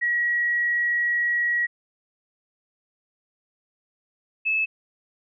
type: tone pair in turn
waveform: sine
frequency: 1913 / 2606 Hz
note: A#6 / E7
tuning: +44 / -20 cents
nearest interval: perfect fourth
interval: 536 cents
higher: second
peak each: -20 dBFS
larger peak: neither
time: 0.01-1.67 / 4.45-4.66 s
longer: first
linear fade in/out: 20 ms
effects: none